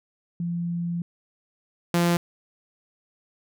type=tone pair in turn; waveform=sine / sawtooth; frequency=171.7 / 172.4 Hz; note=F3 / F3; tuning=-29 / -22 cents; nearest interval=unison; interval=7 cents; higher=second; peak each=-25 / -15 dBFS; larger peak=second; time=0.4-1.02 / 1.94-2.17 s; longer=first; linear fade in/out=2 ms; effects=none